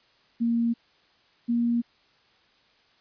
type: tone pair in turn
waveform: sine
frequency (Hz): 233.2 / 236.2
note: A#3 / A#3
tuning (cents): +1 / +23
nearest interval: unison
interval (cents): 22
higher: second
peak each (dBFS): -21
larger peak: neither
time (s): 0.4-0.74 / 1.48-1.82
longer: neither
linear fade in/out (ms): 20
effects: white hiss -62 dBFS RMS until 3 s + resampled to 11025 Hz